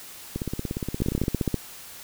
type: two click trains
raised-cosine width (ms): 3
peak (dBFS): -15 / -10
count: 16 / 9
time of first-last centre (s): 0.36-1.237 / 1.02-1.543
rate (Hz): 17.1 / 15.3
effects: white hiss -43 dBFS RMS until 2.03 s